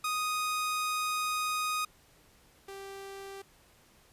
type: tone pair in turn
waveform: sawtooth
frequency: 1244.5 / 392 Hz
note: D#6 / G4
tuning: 0 / 0 cents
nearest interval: octave + minor sixth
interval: 2000 cents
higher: first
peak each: -26 / -38 dBFS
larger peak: first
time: 0.04-1.85 / 2.68-3.42 s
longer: first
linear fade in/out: 5 ms
effects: pink hiss -62 dBFS RMS until 4.12 s + resampled to 32000 Hz